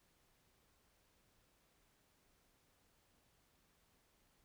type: silence
effects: pink hiss -75 dBFS RMS until 4.44 s